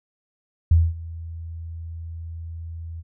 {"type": "tone with ADSR envelope", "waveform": "sine", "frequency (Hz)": 82.7, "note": "E2", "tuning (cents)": 6, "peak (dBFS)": -10, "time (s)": [0.71, 3.03], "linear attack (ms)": 5, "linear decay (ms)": 220, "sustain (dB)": -21, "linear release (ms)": 36, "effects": []}